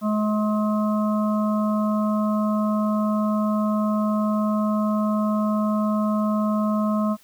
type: harmonic tone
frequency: 212.4 Hz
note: G#3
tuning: 39 cents sharp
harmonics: 1 / 3 / 5 / 6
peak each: -20 / -28 / -30 / -33 dBFS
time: 0.01-7.17 s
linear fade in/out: 50 ms
effects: white hiss -55 dBFS RMS until 7.23 s